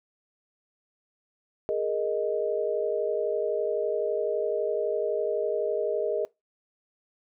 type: chord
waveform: sine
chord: Ab suspended second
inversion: none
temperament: just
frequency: 415.3 / 467.2 / 623 Hz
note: Ab4 / Bb4 / Eb5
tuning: 0 / +4 / +2 cents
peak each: -29 dBFS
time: 1.69-6.25 s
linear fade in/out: 0 ms
effects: noise-tail reverb RT60 0.2 s tail -23 dB re dry